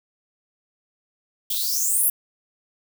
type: noise with high-pass filter sweep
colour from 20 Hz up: violet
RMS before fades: -22 dBFS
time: 1.5-2.1 s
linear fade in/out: 5 ms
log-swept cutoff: 3200 to 12000 Hz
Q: 8.3
effects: none